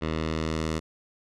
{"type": "tone with low-pass filter sweep", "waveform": "10% pulse", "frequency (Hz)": 79.4, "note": "D#2", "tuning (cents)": 36, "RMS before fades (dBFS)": -29, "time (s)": [0.01, 0.8], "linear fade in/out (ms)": 20, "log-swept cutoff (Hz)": [3300, 7700], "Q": 1, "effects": []}